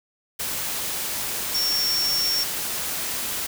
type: tone in noise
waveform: sine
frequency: 5480 Hz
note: F8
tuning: 34 cents flat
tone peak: -21 dBFS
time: 1.54-2.44 s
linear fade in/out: 10 ms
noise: white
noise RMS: -28 dBFS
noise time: 0.39-3.47 s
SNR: +4 dB
effects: none